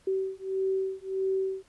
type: beating tone pair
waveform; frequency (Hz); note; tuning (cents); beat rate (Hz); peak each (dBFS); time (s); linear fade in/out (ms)
sine; 381.9 / 383.5; G4 / G4; -45 / -38; 1.6; -30; 0.07-1.63; 5
effects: pink hiss -63 dBFS RMS until 1.68 s + resampled to 24000 Hz